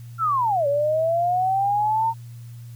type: linear two-way sweep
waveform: sine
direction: down then up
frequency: 1382 to 559 to 917 Hz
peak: -18 dBFS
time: 0.18-2.14 s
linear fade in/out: 50 ms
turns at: 0.67 s
effects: added 118 Hz sine -36 dBFS peak until 2.75 s + white hiss -56 dBFS RMS until 2.75 s